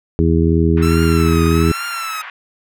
harmonic tone, 82.1 Hz, E2, 6 cents flat, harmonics 1 / 2 / 3 / 4 / 5, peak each -15 / -16 / -19 / -18 / -19 dBFS, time 0.19-1.72 s, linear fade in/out 0 ms
pink band-pass noise, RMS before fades -32 dBFS, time 0.77-2.3 s, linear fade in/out 2 ms, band 1100 to 2400 Hz, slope 24 dB/octave
sawtooth tone with vibrato, 1318.5 Hz, E6, in tune, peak -19 dBFS, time 0.82-2.22 s, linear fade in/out 10 ms, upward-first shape triangle, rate 1.2 Hz, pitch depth 110 cents each way
effects none

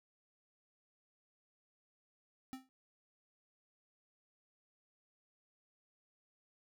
square tone with exponential decay, 261.6 Hz, C4, in tune, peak -40 dBFS, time 2.53-2.69 s, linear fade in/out 0 ms, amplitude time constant 34 ms, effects none

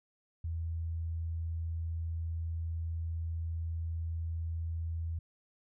sine tone, 82.41 Hz, E2, in tune, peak -33 dBFS, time 0.44-5.19 s, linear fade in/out 5 ms, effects none

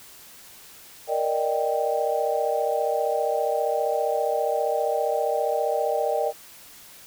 sine chord, Eb major seventh, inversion second, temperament equal, 466.2 / 587.3 / 622.3 / 784 Hz, Bb4 / D5 / Eb5 / G5, 0 / 0 / 0 / 0 cents, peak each -27 dBFS, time 1.07-6.33 s, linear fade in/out 50 ms, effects white hiss -47 dBFS RMS until 7.06 s

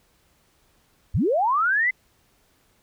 sine linear sweep, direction up, 52.7 to 2072 Hz, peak -18 dBFS, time 1.14-1.91 s, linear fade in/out 10 ms, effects pink hiss -63 dBFS RMS until 2.82 s

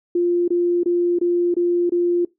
sine tone bursts, 349.2 Hz, F4, in tune, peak -15 dBFS, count 6, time 0.15-2.25 s, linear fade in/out 5 ms, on 330 ms, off 24 ms, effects noise-tail reverb RT60 0.2 s tail -22 dB re dry

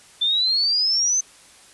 sine exponential sweep, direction up, 3520 to 6272 Hz, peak -17 dBFS, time 0.21-1.21 s, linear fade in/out 10 ms, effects white hiss -49 dBFS RMS until 1.73 s + resampled to 24000 Hz

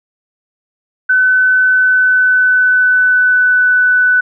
sine tone with pitch glide, 1511 to 1494.5 Hz, F#6 to F#6, +36 to +17 cents, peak -7 dBFS, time 1.09-4.21 s, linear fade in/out 10 ms, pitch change -19 cents, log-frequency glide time 1.71-3.68 s, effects none

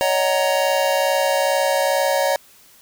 square chord, D# minor seventh, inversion third, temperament just, 560 / 622.3 / 746.7 / 933.4 Hz, C#5 / D#5 / F#5 / A#5, +18 / 0 / +16 / +2 cents, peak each -20 / -24 / -25 / -25 dBFS, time 0.01-2.36 s, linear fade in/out 0 ms, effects white hiss -50 dBFS RMS until 2.81 s

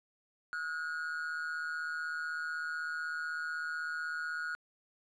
triangle tone with amplitude modulation, 1447 Hz, F#6, 39 cents flat, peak -30 dBFS, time 0.53-4.55 s, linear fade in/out 0 ms, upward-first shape sine, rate 156 Hz, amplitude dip 70%, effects resampled to 22050 Hz

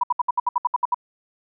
sine tone bursts, 979 Hz, B5, 15 cents flat, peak -16 dBFS, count 11, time 0.01-0.945 s, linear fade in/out 5 ms, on 25 ms, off 66 ms, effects none

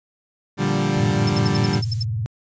30% pulse chord, G minor seventh, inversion first, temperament equal, 116.54 / 146.83 / 174.61 / 196 Hz, Bb2 / D3 / F3 / G3, 0 / 0 / 0 / 0 cents, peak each -24 / -20 / -25 / -20 dBFS, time 0.57-1.82 s, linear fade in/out 50 ms
violet noise, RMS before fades -35 dBFS, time 0.96-2.05 s, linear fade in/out 20 ms
sine tone with vibrato, 110.8 Hz, A2, 13 cents sharp, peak -21 dBFS, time 0.97-2.26 s, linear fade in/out 0 ms, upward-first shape triangle, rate 19 Hz, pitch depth 280 cents each way
sine tone bursts, 5274 Hz, E8, in tune, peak -24 dBFS, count 9, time 1.27-2.03 s, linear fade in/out 5 ms, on 24 ms, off 68 ms
effects resampled to 16000 Hz

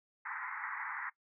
white band-pass noise, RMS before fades -41 dBFS, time 0.25-1.1 s, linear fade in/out 10 ms, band 840 to 2100 Hz, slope 96 dB/octave, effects noise-tail reverb RT60 0.1 s tail -19 dB re dry

